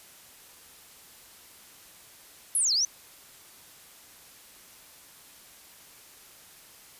sine linear two-way sweep, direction down then up, 11370 to 4049 to 6200 Hz, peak -22 dBFS, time 2.55-2.85 s, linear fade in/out 2 ms, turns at 2.73 s, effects white hiss -52 dBFS RMS until 6.99 s + resampled to 32000 Hz

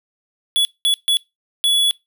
square tone bursts at uneven times, 3398 Hz, G#7, 39 cents sharp, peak -14 dBFS, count 4, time 0.56-0.65 / 0.85-0.94 / 1.08-1.17 / 1.64-1.91 s, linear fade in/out 0 ms, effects noise-tail reverb RT60 0.2 s tail -23 dB re dry

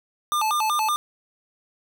square tone with vibrato, 1022 Hz, C6, 41 cents flat, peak -21 dBFS, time 0.32-0.96 s, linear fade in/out 0 ms, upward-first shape square, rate 5.3 Hz, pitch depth 280 cents each way, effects none

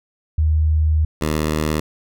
sine / 10% pulse tone pair in turn, 77.78 / 77.15 Hz, D#2 / D#2, 0 / -14 cents, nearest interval unison, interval 14 cents, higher first, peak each -13 / -10 dBFS, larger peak second, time 0.38-1.05 / 1.21-1.8 s, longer first, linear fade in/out 5 ms, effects none

